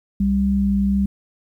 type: tone pair together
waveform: sine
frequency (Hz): 65.41 / 198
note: C2 / G3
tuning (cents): 0 / +18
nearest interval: octave + perfect fifth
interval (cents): 1918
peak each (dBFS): -23 / -16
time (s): 0.2-1.06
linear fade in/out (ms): 5
effects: 9-bit